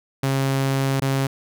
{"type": "tone with dropouts", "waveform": "sawtooth", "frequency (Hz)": 135.5, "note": "C#3", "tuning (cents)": -39, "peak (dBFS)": -15, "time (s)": [0.23, 1.27], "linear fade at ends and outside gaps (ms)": 5, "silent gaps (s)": [1.001, 1.019], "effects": []}